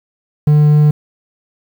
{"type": "tone", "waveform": "triangle", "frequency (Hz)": 149.6, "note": "D3", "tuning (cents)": 32, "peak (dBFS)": -4, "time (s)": [0.47, 0.91], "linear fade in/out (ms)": 5, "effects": ["7-bit"]}